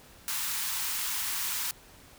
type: high-pass noise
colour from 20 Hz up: white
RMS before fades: -32 dBFS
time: 0.28-1.71 s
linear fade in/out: 0 ms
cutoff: 830 Hz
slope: 96 dB/octave
effects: pink hiss -54 dBFS RMS until 2.18 s